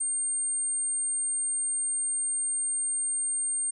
sine tone, 8700 Hz, C#9, 33 cents flat, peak -26 dBFS, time 0-3.71 s, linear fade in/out 10 ms, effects none

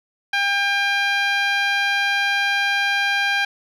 10% pulse tone with band-pass filter, 800 Hz, G5, 35 cents sharp, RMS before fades -20 dBFS, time 0.33-3.45 s, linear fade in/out 5 ms, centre 1600 Hz, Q 1.1, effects none

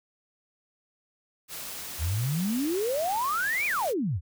white noise, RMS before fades -38 dBFS, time 1.48-3.94 s, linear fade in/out 50 ms
sine exponential two-way sweep, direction up then down, 72.7 to 2489 to 72.7 Hz, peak -25 dBFS, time 1.98-4.21 s, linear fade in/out 50 ms, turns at 3.66 s
effects none

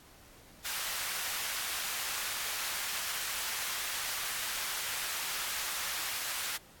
pink high-pass noise, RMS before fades -36 dBFS, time 0.64-6.58 s, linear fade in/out 20 ms, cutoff 1300 Hz, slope 12 dB/octave, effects pink hiss -57 dBFS RMS until 6.8 s + AAC 64 kbps

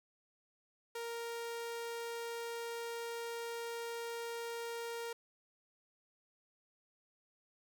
sawtooth tone, 466.2 Hz, A#4, in tune, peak -36 dBFS, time 0.95-5.13 s, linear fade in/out 5 ms, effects none

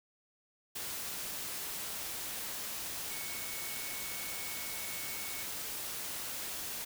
sine tone in noise, 2217 Hz, C#7, in tune, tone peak -47 dBFS, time 3.1-5.44 s, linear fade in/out 10 ms, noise white, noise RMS -40 dBFS, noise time 0.75-6.85 s, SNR -10 dB, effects none

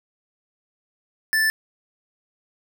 square tone, 1760 Hz, A6, in tune, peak -18 dBFS, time 1.33-1.5 s, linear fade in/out 0 ms, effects none

